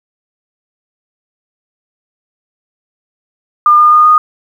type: tone with pitch steps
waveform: sine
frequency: 1205 / 1214.1 / 1223.2 / 1232.5 Hz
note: D6 / D#6 / D#6 / D#6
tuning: +44 / -43 / -30 / -17 cents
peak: -3 dBFS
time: 3.66-4.18 s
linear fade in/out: 2 ms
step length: 130 ms
effects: 7-bit